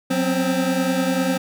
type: tone cluster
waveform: square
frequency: 182.8 / 257 / 267 / 526 Hz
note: F#3 / C4 / C4 / C5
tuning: -21 / -31 / +35 / +9 cents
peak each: -25 dBFS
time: 0.1-1.38 s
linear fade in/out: 10 ms
effects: none